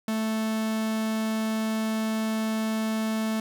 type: tone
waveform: 45% pulse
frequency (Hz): 219.9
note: A3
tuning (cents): -1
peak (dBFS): -25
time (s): 0.08-3.4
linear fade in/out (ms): 2
effects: none